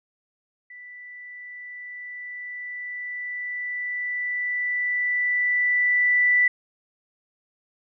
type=tone with level ramp; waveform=sine; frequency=1975.5 Hz; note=B6; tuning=in tune; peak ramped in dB=-40 to -15 dBFS; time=0.7-6.48 s; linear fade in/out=5 ms; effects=none